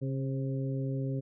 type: harmonic tone with a mistuned harmonic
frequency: 134.8 Hz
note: C#3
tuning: 48 cents flat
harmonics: 1 / 2 / 3 / 4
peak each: -31 / -37 / -41 / -43 dBFS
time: 0.01-1.21 s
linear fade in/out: 20 ms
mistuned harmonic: 4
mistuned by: -22 cents
effects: none